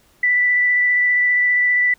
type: tone with vibrato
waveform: sine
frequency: 1975.5 Hz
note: B6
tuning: in tune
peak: -13 dBFS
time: 0.23-1.94 s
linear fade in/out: 5 ms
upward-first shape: sine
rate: 15 Hz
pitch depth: 10 cents each way
effects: pink hiss -56 dBFS RMS until 1.98 s